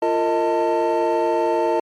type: tone cluster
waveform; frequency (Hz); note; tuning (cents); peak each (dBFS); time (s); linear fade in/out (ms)
triangle; 345.8 / 458 / 627 / 893; F4 / A#4 / D#5 / A5; -17 / -31 / +13 / +25; -20; 0.02-1.8; 5
effects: tanh soft clip ceiling -6 dBFS + MP3 64 kbps